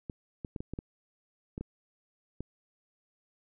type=clicks; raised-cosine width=3 ms; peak=-24 dBFS; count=9; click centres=0.098 / 0.448 / 0.562 / 0.605 / 0.736 / 0.789 / 1.579 / 1.61 / 2.406 s; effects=none